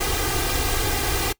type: noise with comb filter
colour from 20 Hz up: pink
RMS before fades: -23 dBFS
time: 0-1.33 s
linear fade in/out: 10 ms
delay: 2.5 ms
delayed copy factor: +0.9
effects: noise-tail reverb RT60 0.1 s tail -22 dB re dry